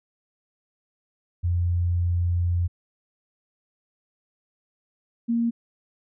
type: tone pair in turn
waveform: sine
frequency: 87.31 / 233.1 Hz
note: F2 / A#3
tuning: 0 / 0 cents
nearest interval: octave + perfect fourth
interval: 1700 cents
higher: second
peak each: -20 dBFS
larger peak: neither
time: 1.43-2.68 / 5.28-5.51 s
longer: first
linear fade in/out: 20 ms
effects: none